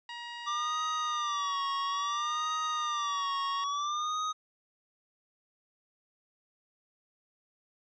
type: tone with pitch glide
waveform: 15% pulse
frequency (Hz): 950 to 936.4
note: A#5 to A#5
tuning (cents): +33 to +8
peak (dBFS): -33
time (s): 0.09-3.64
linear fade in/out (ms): 2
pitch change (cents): -25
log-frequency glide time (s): 0.65-3.38
type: tone with vibrato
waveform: square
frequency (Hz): 1175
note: D6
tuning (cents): +1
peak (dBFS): -31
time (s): 0.46-4.33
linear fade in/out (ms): 20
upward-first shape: sine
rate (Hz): 0.59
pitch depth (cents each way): 110
effects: resampled to 16000 Hz + 11-bit